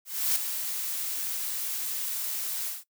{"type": "noise with ADSR envelope", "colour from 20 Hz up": "blue", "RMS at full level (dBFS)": -24, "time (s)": [0.05, 2.84], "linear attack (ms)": 310, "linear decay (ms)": 3, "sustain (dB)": -8, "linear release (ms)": 170, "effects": ["noise-tail reverb RT60 0.1 s tail -18 dB re dry"]}